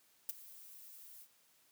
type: noise with ADSR envelope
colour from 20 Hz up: violet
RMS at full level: -36 dBFS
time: 0.29-1.28 s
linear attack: 4 ms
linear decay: 19 ms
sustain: -19 dB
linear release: 66 ms
effects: white hiss -70 dBFS RMS until 1.71 s + high-pass 100 Hz 12 dB/octave